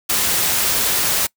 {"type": "noise", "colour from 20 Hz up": "white", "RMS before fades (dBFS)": -18, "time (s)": [0.09, 1.27], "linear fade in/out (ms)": 10, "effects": ["noise-tail reverb RT60 0.1 s tail -24 dB re dry"]}